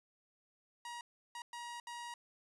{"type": "tone bursts at uneven times", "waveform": "sawtooth", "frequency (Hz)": 952, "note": "A#5", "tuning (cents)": 36, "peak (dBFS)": -40, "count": 4, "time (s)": [[0.85, 1.01], [1.35, 1.42], [1.53, 1.8], [1.87, 2.14]], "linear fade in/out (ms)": 2, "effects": ["resampled to 24000 Hz"]}